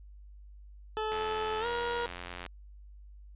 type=tone with pitch glide; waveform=20% pulse; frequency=433.4 to 475.4 Hz; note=A4 to A#4; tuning=-26 to +34 cents; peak=-26 dBFS; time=0.97-2.06 s; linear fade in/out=0 ms; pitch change=+160 cents; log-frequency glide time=1.6-1.66 s
type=click train; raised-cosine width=0.3 ms; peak=-24 dBFS; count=120; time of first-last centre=1.12-2.463 s; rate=88.6 Hz
effects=added 50 Hz sine -48 dBFS peak until 3.35 s + resampled to 8000 Hz